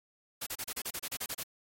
white noise bursts, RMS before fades -37 dBFS, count 12, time 0.41-1.435 s, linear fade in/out 10 ms, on 57 ms, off 31 ms, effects AAC 48 kbps

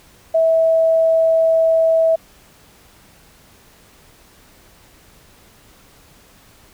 sine tone, 651 Hz, E5, 22 cents flat, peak -11 dBFS, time 0.34-2.16 s, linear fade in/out 10 ms, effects pink hiss -49 dBFS RMS until 6.73 s

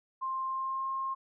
sine tone with pitch glide, 1054 to 1067.5 Hz, C6 to C6, +12 to +34 cents, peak -31 dBFS, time 0.21-1.15 s, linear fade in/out 20 ms, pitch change +22 cents, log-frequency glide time 0.46-0.89 s, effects none

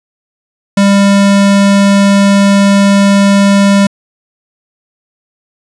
square tone, 199.1 Hz, G3, 27 cents sharp, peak -5 dBFS, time 0.77-3.87 s, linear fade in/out 5 ms, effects resampled to 22050 Hz

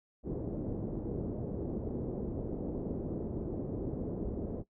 white low-pass noise, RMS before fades -37 dBFS, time 0.23-4.64 s, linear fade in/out 50 ms, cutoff 430 Hz, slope 24 dB/octave, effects noise-tail reverb RT60 0.1 s tail -19 dB re dry

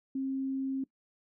sine tone, 267.6 Hz, C4, 39 cents sharp, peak -30 dBFS, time 0.15-0.84 s, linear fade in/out 5 ms, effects noise-tail reverb RT60 0.1 s tail -20 dB re dry

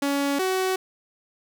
sawtooth tone pair in turn, 281.3 / 375.5 Hz, C#4 / F#4, +26 / +26 cents, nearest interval perfect fourth, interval 500 cents, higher second, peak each -18 / -18 dBFS, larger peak neither, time 0.02-0.39 / 0.39-0.76 s, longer neither, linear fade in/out 5 ms, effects none

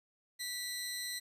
20% pulse tone pair together, 1962 / 4118 Hz, B6 / C8, -12 / -28 cents, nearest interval octave + minor second, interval 1284 cents, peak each -36 / -34 dBFS, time 0.39-1.2 s, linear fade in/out 20 ms, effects resampled to 32000 Hz + 11-bit

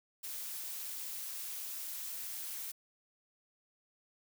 blue noise with amplitude modulation, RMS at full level -40 dBFS, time 0.23-2.72 s, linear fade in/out 10 ms, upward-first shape sine, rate 268 Hz, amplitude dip 45%, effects none

